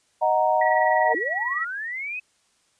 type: chord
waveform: sine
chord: D# minor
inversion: none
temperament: equal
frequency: 622.3 / 740 / 932.3 Hz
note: D#5 / F#5 / A#5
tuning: 0 / 0 / 0 cents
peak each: -22 dBFS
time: 0.21-1.14 s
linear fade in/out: 20 ms
type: tone with tremolo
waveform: sine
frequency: 1930 Hz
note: B6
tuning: 40 cents flat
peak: -21 dBFS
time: 0.61-1.65 s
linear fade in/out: 5 ms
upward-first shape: triangle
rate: 20 Hz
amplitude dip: 70%
type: tone with exponential growth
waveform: sine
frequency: 461.5 Hz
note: A#4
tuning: 17 cents flat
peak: -20 dBFS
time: 1-1.15 s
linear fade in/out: 5 ms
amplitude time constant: 32 ms
type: linear sweep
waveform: sine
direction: up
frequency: 274.2 to 2573 Hz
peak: -28 dBFS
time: 1.14-2.2 s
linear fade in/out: 10 ms
effects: white hiss -65 dBFS RMS until 2.79 s + resampled to 22050 Hz